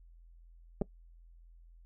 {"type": "clicks", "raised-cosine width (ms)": 2, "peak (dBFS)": -19, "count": 2, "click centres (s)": [0.814, 0.819], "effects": ["noise-tail reverb RT60 0.1 s tail -21 dB re dry", "added 42 Hz sine -54 dBFS peak until 1.85 s"]}